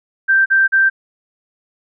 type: tone bursts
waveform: sine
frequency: 1568 Hz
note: G6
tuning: in tune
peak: -9 dBFS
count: 3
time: 0.28-0.9 s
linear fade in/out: 20 ms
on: 180 ms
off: 40 ms
effects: none